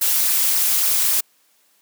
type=noise with flanger; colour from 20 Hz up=blue; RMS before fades=-18 dBFS; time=0.01-1.21 s; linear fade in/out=10 ms; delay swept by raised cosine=0.27 to 5.47 ms; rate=3.6 Hz; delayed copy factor=-0.65; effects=white hiss -60 dBFS RMS until 1.81 s + high-pass 200 Hz 12 dB/octave